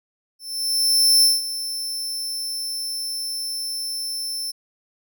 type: tone with ADSR envelope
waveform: sawtooth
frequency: 5330 Hz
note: E8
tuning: 18 cents sharp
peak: -9 dBFS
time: 0.39-4.52 s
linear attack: 840 ms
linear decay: 180 ms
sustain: -14 dB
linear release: 17 ms
effects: none